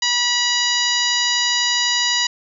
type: harmonic tone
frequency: 972 Hz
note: B5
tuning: 28 cents flat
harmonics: 1 / 2 / 3 / 4 / 5 / 6 / 7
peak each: -28 / -23 / -23 / -22 / -22 / -28 / -26 dBFS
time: 0.02-2.27 s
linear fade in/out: 5 ms
effects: none